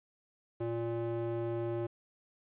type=tone with band-pass filter; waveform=square; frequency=116.54 Hz; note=A#2; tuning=in tune; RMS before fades=-35 dBFS; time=0.6-1.87 s; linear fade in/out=10 ms; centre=410 Hz; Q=1.6; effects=resampled to 8000 Hz + 11-bit